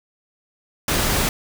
pink noise, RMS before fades -20 dBFS, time 0.88-1.29 s, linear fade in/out 2 ms, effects none

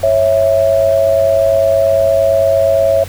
sine tone pair together, 550.6 / 659.3 Hz, C#5 / E5, -12 / 0 cents, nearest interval minor third, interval 312 cents, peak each -11 dBFS, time 0.03-3.04 s, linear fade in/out 5 ms, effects added 92 Hz sine -26 dBFS peak until 3.08 s + pink hiss -32 dBFS RMS until 3.08 s

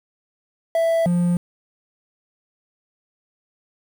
triangle tone pair in turn, 661 / 175.08 Hz, E5 / F3, +5 / +5 cents, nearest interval octave + major seventh, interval 2300 cents, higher first, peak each -14 dBFS, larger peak neither, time 0.75-1.06 / 1.06-1.37 s, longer neither, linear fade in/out 2 ms, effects 7-bit

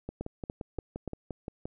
two click trains, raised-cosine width 2 ms, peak -21 / -23 dBFS, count 4 / 10, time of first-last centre 0.21-1.077 / 0.09-1.655 s, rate 3.46 / 5.75 Hz, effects none

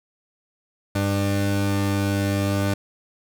30% pulse tone pair together, 99.38 / 297.8 Hz, G2 / D4, +24 / +24 cents, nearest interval octave + perfect fifth, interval 1900 cents, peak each -19 / -23 dBFS, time 0.95-2.74 s, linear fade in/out 5 ms, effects none

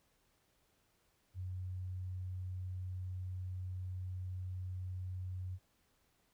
sine tone, 92 Hz, F#2, 9 cents flat, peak -39 dBFS, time 1.34-5.59 s, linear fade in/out 50 ms, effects pink hiss -75 dBFS RMS until 6.33 s

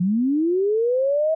sine linear sweep, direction up, 170 to 648 Hz, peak -17 dBFS, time 0-1.35 s, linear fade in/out 10 ms, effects none

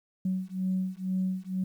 sine beating tone pair, 185.8 / 187.9 Hz, F#3 / F#3, +7 / +27 cents, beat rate 2.1 Hz, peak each -30 dBFS, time 0.25-1.64 s, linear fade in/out 5 ms, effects tanh soft clip ceiling -20 dBFS + 10-bit

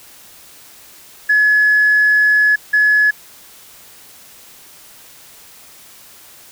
sine tone bursts at uneven times, 1700 Hz, G#6, 40 cents sharp, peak -8 dBFS, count 2, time 1.29-2.56 / 2.73-3.11 s, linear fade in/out 10 ms, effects tanh soft clip ceiling -5 dBFS + white hiss -42 dBFS RMS until 6.51 s

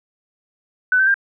sine tone with pitch steps, 1500 / 1546.6 / 1594.7 Hz, F#6 / G6 / G6, +23 / -24 / +29 cents, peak -12 dBFS, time 0.92-1.142 s, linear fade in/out 2 ms, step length 74 ms, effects none

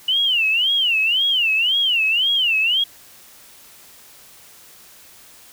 sine tone with vibrato, 2910 Hz, F#7, 29 cents flat, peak -15 dBFS, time 0.08-2.84 s, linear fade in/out 5 ms, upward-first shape sine, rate 1.9 Hz, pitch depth 220 cents each way, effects white hiss -46 dBFS RMS until 5.52 s

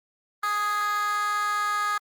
15% pulse tone with high-pass filter, 415.3 Hz, G#4, in tune, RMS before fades -26 dBFS, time 0.43-1.98 s, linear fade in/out 5 ms, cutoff 1300 Hz, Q 3.9, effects Opus 24 kbps

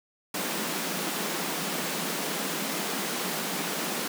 pink high-pass noise, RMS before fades -31 dBFS, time 0.34-4.08 s, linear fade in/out 5 ms, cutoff 160 Hz, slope 96 dB/octave, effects none

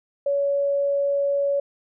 sine tone, 563 Hz, C#5, 27 cents sharp, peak -19 dBFS, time 0.26-1.6 s, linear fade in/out 5 ms, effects none

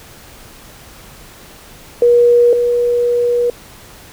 sine tone pair in turn, 479.4 / 481.6 Hz, A#4 / B4, +48 / -44 cents, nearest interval unison, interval 8 cents, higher second, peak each -6 / -11 dBFS, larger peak first, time 2.02-2.53 / 2.53-3.5 s, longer second, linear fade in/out 2 ms, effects pink hiss -39 dBFS RMS until 4.12 s

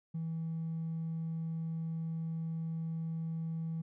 sine tone with hard clipping, 163 Hz, E3, 19 cents flat, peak -35 dBFS, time 0.14-3.82 s, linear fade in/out 10 ms, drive 1 dB, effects none

